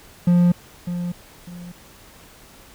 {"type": "tone with echo", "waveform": "triangle", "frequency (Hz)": 175.6, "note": "F3", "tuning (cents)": 10, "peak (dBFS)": -10, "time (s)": [0.27, 0.52], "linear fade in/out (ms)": 5, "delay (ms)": 600, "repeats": 2, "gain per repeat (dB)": -11, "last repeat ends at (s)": 1.72, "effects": ["pink hiss -47 dBFS RMS until 2.74 s"]}